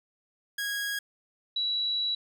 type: tone pair in turn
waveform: sawtooth / sine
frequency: 1647 / 3917 Hz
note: G#6 / B7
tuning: -15 / -15 cents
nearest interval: octave + minor third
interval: 1500 cents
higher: second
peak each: -26 dBFS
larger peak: neither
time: 0.58-0.99 / 1.56-2.15 s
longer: second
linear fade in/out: 5 ms
effects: none